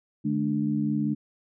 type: tone cluster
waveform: sine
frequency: 149.1 / 214 / 292.6 Hz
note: D3 / A3 / D4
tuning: +27 / -48 / -6 cents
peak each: -30 / -26 / -28 dBFS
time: 0.24-1.15 s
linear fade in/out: 20 ms
effects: none